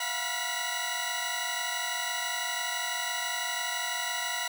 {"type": "tone cluster", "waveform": "15% pulse", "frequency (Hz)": [685, 729, 968, 1419, 1962], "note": ["F5", "F#5", "B5", "F6", "B6"], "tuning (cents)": [-34, -26, -35, 27, -12], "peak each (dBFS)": [-33, -33, -28, -35, -28], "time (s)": [0, 4.48], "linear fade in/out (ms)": 5, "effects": []}